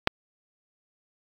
click, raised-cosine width 0.3 ms, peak -3 dBFS, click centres 0.074 s, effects AAC 64 kbps

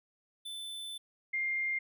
square / sine tone pair in turn, 3520 / 2112 Hz, A7 / C7, 0 / +16 cents, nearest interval major sixth, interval 884 cents, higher first, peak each -40 / -30 dBFS, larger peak second, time 0.45-0.98 / 1.33-1.79 s, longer first, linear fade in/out 10 ms, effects none

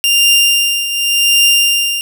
sawtooth tone with tremolo, 2794 Hz, F7, in tune, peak -3 dBFS, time 0.04-2.01 s, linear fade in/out 0 ms, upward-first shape triangle, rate 0.89 Hz, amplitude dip 70%, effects none

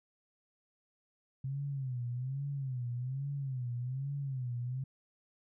sine tone with vibrato, 130.81 Hz, C3, in tune, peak -34 dBFS, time 1.44-4.84 s, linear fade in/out 5 ms, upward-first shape sine, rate 1.2 Hz, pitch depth 140 cents each way, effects none

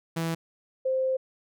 sawtooth / sine tone pair in turn, 164.7 / 522.9 Hz, E3 / C5, -1 / -1 cents, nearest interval octave + minor sixth, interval 2000 cents, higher second, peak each -23 dBFS, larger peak neither, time 0.16-0.35 / 0.85-1.17 s, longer second, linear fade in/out 10 ms, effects none

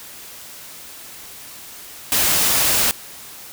white noise, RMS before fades -17 dBFS, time 2.12-2.91 s, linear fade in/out 0 ms, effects white hiss -38 dBFS RMS until 3.52 s

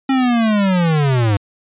square linear sweep, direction down, 271.2 to 98 Hz, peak -13 dBFS, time 0.09-1.37 s, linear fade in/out 5 ms, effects resampled to 8000 Hz

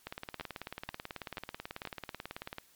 two click trains, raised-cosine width 0.3 ms, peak -22 / -23 dBFS, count 4 / 47, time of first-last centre 0.41-1.852 / 0.07-2.584 s, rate 2.08 / 18.3 Hz, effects white hiss -64 dBFS RMS until 2.75 s + MP3 96 kbps

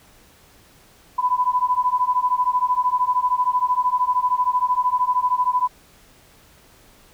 sine beating tone pair, 992 / 1005 Hz, B5 / B5, +7 / +30 cents, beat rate 13 Hz, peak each -20 dBFS, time 1.18-5.68 s, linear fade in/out 10 ms, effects pink hiss -52 dBFS RMS until 7.13 s

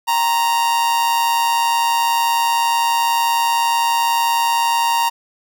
45% pulse tone with amplitude modulation, 931 Hz, A#5, 2 cents flat, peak -12 dBFS, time 0.07-5.1 s, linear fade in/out 20 ms, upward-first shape sine, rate 140 Hz, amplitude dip 55%, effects none

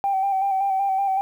sine tone with vibrato, 779 Hz, G5, 11 cents flat, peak -18 dBFS, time 0.04-1.21 s, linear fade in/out 0 ms, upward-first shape square, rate 5.3 Hz, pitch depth 31 cents each way, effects tanh soft clip ceiling -14 dBFS + 9-bit

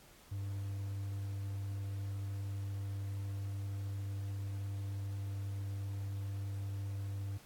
triangle tone, 99 Hz, G2, 18 cents sharp, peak -35 dBFS, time 0.31-7.38 s, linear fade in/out 10 ms, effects pink hiss -60 dBFS RMS until 7.45 s + AAC 64 kbps

